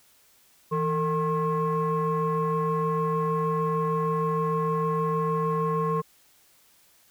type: tone cluster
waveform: sine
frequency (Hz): 163.7 / 452.4 / 1075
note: E3 / A4 / C6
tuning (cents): -12 / +48 / +47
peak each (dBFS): -26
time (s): 0.71-6.02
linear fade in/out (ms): 20
effects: tanh soft clip ceiling -18 dBFS + white hiss -60 dBFS RMS until 7.1 s